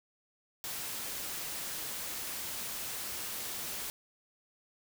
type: noise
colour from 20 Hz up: white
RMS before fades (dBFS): -39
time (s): 0.64-3.9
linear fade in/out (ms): 0
effects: none